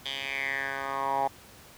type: tone with band-pass filter sweep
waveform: 10% pulse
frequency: 136.7 Hz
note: C#3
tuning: 24 cents flat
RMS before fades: -31 dBFS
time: 0.05-1.28 s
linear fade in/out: 10 ms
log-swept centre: 3300 to 800 Hz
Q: 5.4
effects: pink hiss -51 dBFS RMS until 1.77 s + high-pass 60 Hz 12 dB/octave